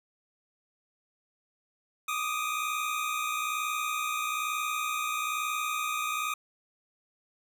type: tone pair together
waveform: 25% pulse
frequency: 1183.4 / 1244.5 Hz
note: D6 / D#6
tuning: +13 / 0 cents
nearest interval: minor second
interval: 87 cents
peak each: -31 / -27 dBFS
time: 2.08-6.34 s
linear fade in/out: 5 ms
effects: none